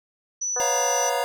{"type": "tone", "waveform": "sine", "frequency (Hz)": 5950, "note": "F#8", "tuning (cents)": 9, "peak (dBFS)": -24, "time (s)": [0.41, 1.1], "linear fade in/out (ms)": 10}
{"type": "harmonic tone", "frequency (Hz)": 246.2, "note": "B3", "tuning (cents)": -5, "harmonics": [2, 3, 4, 5, 6, 7], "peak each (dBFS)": [-29, -33, -35, -37, -39, -40], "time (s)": [0.56, 1.24], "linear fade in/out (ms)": 5}
{"type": "chord", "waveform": "square", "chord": "Bb minor", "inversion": "first", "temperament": "equal with one note detuned", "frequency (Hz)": [554.4, 698.5, 940.4], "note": ["Db5", "F5", "Bb5"], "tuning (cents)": [0, 0, 15], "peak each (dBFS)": -29, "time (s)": [0.6, 1.24], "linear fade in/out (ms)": 0}
{"effects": []}